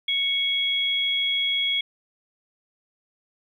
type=tone pair together; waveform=sine; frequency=2217 / 3322 Hz; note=C#7 / G#7; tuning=0 / 0 cents; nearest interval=perfect fifth; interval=700 cents; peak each=-27 / -22 dBFS; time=0.08-1.81 s; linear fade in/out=5 ms; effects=10-bit